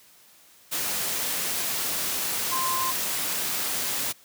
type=tone in noise; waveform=sine; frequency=1043 Hz; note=C6; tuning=6 cents flat; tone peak=-26 dBFS; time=2.51-2.92 s; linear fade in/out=20 ms; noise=white; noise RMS=-28 dBFS; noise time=0.71-4.13 s; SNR=-1 dB; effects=white hiss -55 dBFS RMS until 4.24 s + high-pass 100 Hz 12 dB/octave